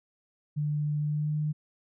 sine tone with pitch glide, 148.8 to 151.4 Hz, D3 to D#3, +23 to -47 cents, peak -26 dBFS, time 0.56-1.53 s, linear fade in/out 20 ms, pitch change +30 cents, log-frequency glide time 0.99-1.35 s, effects none

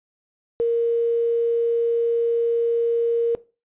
sine tone with quantisation, 466.2 Hz, A#4, in tune, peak -17 dBFS, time 0.6-3.35 s, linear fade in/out 0 ms, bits 7, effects noise-tail reverb RT60 0.3 s tail -19 dB re dry + resampled to 8000 Hz

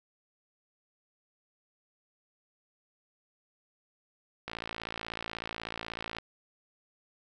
click train, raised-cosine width 0.3 ms, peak -20 dBFS, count 97, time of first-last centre 4.48-6.185 s, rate 56.3 Hz, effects none

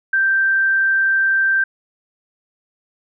sine tone, 1568 Hz, G6, in tune, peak -13 dBFS, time 0.13-1.64 s, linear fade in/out 5 ms, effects none

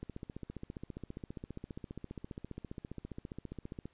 click train, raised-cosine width 3 ms, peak -29 dBFS, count 58, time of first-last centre 0.03-3.856 s, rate 14.9 Hz, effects pink hiss -70 dBFS RMS until 3.93 s + resampled to 8000 Hz

